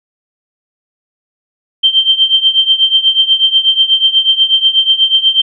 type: tone with tremolo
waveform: sine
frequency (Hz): 3136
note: G7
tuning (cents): 0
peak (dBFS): -3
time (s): 1.83-5.42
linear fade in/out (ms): 10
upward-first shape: triangle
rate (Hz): 8.2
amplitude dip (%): 90
effects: none